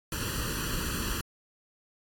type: noise with comb filter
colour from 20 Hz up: pink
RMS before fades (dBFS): -32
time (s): 0.12-1.21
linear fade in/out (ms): 2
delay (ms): 0.68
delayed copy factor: +0.9
effects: AAC 64 kbps